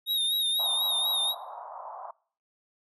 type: tone with vibrato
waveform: square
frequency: 3729 Hz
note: A#7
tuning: in tune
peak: -25 dBFS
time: 0.06-1.35 s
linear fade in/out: 50 ms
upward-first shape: sine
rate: 4.1 Hz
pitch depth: 56 cents each way
type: band-pass noise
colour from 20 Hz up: pink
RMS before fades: -41 dBFS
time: 0.59-2.11 s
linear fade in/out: 5 ms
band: 660 to 1100 Hz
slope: 48 dB/octave
effects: noise-tail reverb RT60 0.5 s tail -24 dB re dry